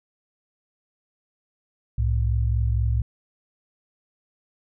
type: tone pair together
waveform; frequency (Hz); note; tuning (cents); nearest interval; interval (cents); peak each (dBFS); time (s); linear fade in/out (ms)
sine; 64.49 / 108.7; C2 / A2; -24 / -21; major sixth; 903; -21 / -23; 1.98-3.02; 5
effects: none